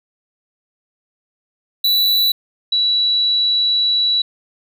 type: tone pair in turn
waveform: square / sine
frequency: 3951 / 3929 Hz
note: B7 / B7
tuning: 0 / -10 cents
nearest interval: unison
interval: 10 cents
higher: first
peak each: -13 dBFS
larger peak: neither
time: 1.84-2.32 / 2.72-4.22 s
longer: second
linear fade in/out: 5 ms
effects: none